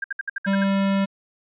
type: tone bursts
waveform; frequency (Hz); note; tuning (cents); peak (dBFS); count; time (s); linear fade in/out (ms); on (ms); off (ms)
sine; 1600; G6; +35; -23; 8; 0.02-0.637; 5; 22; 63
type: tone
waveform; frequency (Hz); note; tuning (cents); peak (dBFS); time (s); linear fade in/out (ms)
square; 196; G3; 0; -19; 0.46-1.06; 20
effects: resampled to 8000 Hz